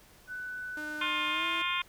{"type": "tone", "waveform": "sine", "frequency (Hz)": 1495, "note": "F#6", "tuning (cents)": 17, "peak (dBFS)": -36, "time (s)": [0.27, 1.08], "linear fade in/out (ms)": 50}
{"type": "tone with pitch glide", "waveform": "sawtooth", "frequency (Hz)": [303.7, 329.3], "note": ["D#4", "E4"], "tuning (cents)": [-42, -2], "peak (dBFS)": -37, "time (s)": [0.77, 1.62], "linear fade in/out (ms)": 2, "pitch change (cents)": 140, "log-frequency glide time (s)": [1.3, 1.45]}
{"type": "harmonic tone", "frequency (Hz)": 353.4, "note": "F4", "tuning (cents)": 21, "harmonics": [3, 4, 5, 6, 7, 8, 9, 10], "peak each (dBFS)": [-34, -38, -43, -37, -34, -42, -37, -39], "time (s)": [1.01, 1.82], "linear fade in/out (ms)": 5}
{"effects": ["pink hiss -58 dBFS RMS until 1.88 s"]}